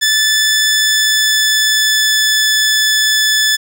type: tone with pitch glide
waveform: 15% pulse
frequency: 1746 to 1735.9 Hz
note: A6 to A6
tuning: -14 to -24 cents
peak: -4 dBFS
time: 0.01-3.57 s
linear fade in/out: 20 ms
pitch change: -10 cents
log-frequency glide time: 0.5-2.52 s
effects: none